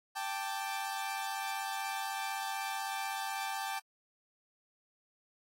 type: chord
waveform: sawtooth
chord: G suspended second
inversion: none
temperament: equal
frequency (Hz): 784 / 880 / 1174.7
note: G5 / A5 / D6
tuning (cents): 0 / 0 / 0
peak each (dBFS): -34 / -36 / -40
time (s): 0.15-3.8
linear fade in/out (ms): 20
effects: AAC 48 kbps